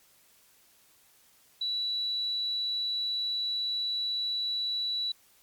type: tone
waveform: sine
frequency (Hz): 3938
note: B7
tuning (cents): -6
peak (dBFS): -28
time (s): 1.61-5.12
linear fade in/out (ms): 5
effects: white hiss -62 dBFS RMS until 5.42 s + MP3 96 kbps